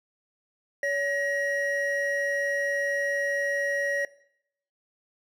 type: tone pair together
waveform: triangle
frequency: 565 / 1897.8 Hz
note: C#5 / A#6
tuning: +33 / +31 cents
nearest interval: octave + major sixth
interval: 2098 cents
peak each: -26 dBFS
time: 0.83-4.05 s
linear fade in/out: 2 ms
effects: noise-tail reverb RT60 0.7 s tail -19 dB re dry